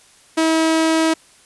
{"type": "tone", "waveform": "sawtooth", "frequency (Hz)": 321.8, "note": "E4", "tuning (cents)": -42, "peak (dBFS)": -10, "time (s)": [0.37, 1.14], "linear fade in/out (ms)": 10, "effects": ["white hiss -50 dBFS RMS until 1.45 s", "resampled to 24000 Hz"]}